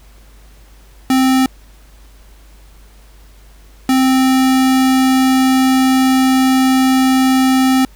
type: tone pair in turn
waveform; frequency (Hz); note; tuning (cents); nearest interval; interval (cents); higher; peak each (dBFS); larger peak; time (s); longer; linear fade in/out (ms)
square; 261.6 / 261.6; C4 / C4; 0 / 0; unison; 0; neither; -10; neither; 1.1-1.46 / 3.89-7.85; second; 2
effects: added 50 Hz sine -40 dBFS peak until 7.95 s + pink hiss -49 dBFS RMS until 7.95 s